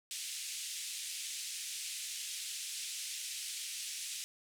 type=band-pass noise; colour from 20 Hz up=white; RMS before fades=-42 dBFS; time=0.11-4.24 s; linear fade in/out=0 ms; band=2400 to 9600 Hz; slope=24 dB/octave; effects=none